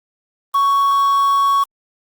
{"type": "tone with quantisation", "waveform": "triangle", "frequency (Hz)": 1114, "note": "C#6", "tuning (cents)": 8, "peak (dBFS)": -10, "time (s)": [0.54, 1.64], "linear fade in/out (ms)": 10, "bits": 5, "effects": ["Opus 24 kbps"]}